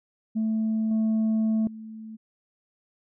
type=tone with level steps; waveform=sine; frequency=220 Hz; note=A3; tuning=in tune; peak=-21 / -18 / -37 dBFS; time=0.35-2.17 s; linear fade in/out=20 ms; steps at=0.91 / 1.67 s; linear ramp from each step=2 ms; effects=tanh soft clip ceiling -20 dBFS